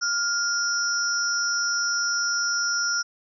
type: tone cluster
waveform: sine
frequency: 1405 / 5300 / 5730 Hz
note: F6 / E8 / F8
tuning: +10 / +9 / +44 cents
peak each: -25 / -27 / -28 dBFS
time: 0.01-3.03 s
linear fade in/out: 20 ms
effects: none